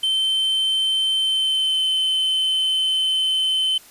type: tone with pitch glide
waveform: triangle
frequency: 3093 to 3065 Hz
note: G7 to G7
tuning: -24 to -40 cents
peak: -16 dBFS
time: 0.03-3.78 s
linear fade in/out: 5 ms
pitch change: -16 cents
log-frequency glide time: 1.19-1.83 s
effects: white hiss -47 dBFS RMS until 3.9 s + resampled to 32000 Hz